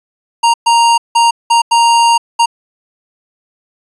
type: tone bursts at uneven times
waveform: square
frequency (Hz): 932.3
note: A#5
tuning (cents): 0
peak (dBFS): -7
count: 6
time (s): 0.43-0.54 / 0.66-0.98 / 1.15-1.31 / 1.5-1.62 / 1.71-2.18 / 2.39-2.46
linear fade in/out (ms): 10
effects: resampled to 24000 Hz